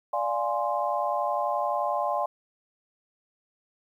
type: chord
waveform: sine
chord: D half-diminished seventh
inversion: none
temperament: equal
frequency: 587.3 / 698.5 / 830.6 / 1046.5 Hz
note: D5 / F5 / Ab5 / C6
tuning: 0 / 0 / 0 / 0 cents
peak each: -30 dBFS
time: 0.13-2.26 s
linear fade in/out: 5 ms
effects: 10-bit